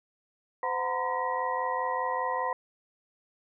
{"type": "tone cluster", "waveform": "sine", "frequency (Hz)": [513, 735, 933, 1018, 1914], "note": ["C5", "F#5", "A#5", "C6", "A#6"], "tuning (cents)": [-34, -12, 1, -48, 45], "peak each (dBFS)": [-34, -36, -33, -31, -38], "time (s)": [0.63, 2.53], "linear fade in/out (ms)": 2, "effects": []}